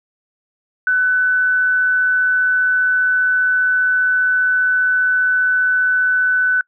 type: tone with amplitude modulation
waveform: sine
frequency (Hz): 1500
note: F#6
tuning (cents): +23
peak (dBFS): -11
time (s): 0.87-6.61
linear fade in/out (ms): 2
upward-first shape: sine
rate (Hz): 155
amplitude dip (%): 25
effects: noise-tail reverb RT60 0.1 s tail -26 dB re dry